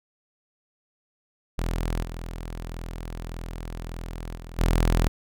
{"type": "tone with level steps", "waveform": "sawtooth", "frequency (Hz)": 41.71, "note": "E1", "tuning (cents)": 21, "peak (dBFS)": [-21, -29, -34, -15], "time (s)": [1.58, 5.08], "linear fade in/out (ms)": 0, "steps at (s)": [2.02, 4.35, 4.58], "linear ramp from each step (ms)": 20, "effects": []}